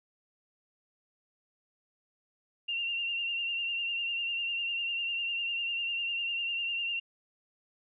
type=tone with vibrato; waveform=sine; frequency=2769 Hz; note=F7; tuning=15 cents flat; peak=-30 dBFS; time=2.68-7 s; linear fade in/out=10 ms; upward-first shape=sine; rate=10 Hz; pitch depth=38 cents each way; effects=none